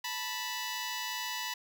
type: tone pair together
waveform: 10% pulse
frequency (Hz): 880 / 982.7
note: A5 / B5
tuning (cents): 0 / -9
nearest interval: major second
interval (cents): 191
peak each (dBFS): -32 / -27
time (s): 0.04-1.54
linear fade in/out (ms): 5
effects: none